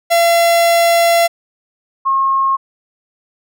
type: tone pair in turn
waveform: 45% pulse / sine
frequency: 680 / 1079.4 Hz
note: F5 / C#6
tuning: -46 / -46 cents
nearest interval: minor sixth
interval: 800 cents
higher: second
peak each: -9 / -11 dBFS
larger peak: first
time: 0.1-1.28 / 2.05-2.57 s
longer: first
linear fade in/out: 20 ms
effects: none